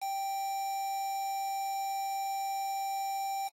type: tone with quantisation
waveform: triangle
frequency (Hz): 784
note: G5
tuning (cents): 0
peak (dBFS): -30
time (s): 0.01-3.49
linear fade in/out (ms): 20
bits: 7
effects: AAC 48 kbps